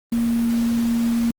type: tone in noise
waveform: sine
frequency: 233.1 Hz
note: A#3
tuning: in tune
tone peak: -17 dBFS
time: 0.12-1.31 s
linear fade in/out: 5 ms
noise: pink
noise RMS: -35 dBFS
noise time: 0.12-1.31 s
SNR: +15 dB
effects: Opus 32 kbps